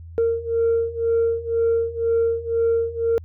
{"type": "beating tone pair", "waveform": "sine", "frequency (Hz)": [459.2, 461.2], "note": ["A#4", "A#4"], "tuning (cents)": [-26, -19], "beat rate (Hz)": 2, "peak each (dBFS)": [-21, -19], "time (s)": [0.18, 3.18], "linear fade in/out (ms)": 0, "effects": ["tanh soft clip ceiling -13 dBFS", "added 83 Hz sine -36 dBFS peak until 3.24 s"]}